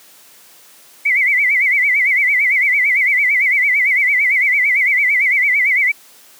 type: tone with vibrato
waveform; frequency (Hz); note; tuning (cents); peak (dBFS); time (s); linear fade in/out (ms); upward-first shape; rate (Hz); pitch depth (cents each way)
sine; 2135; C7; +34; -11; 1.05-5.92; 10; sine; 8.9; 140
effects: white hiss -45 dBFS RMS until 6.39 s + high-pass 200 Hz 12 dB/octave